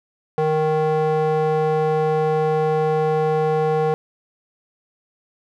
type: tone with band-pass filter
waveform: square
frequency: 155.56 Hz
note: D#3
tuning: in tune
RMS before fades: -19 dBFS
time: 0.38-3.94 s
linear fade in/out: 0 ms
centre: 590 Hz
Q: 2.6
effects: none